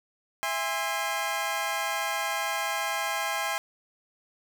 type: chord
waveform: 20% pulse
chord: E augmented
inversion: none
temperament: equal with one note detuned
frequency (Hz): 659.3 / 815.9 / 1046.5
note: E5 / G#5 / B#5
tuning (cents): 0 / -31 / 0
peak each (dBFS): -29 / -26 / -27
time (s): 0.43-3.58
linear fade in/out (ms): 0
effects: none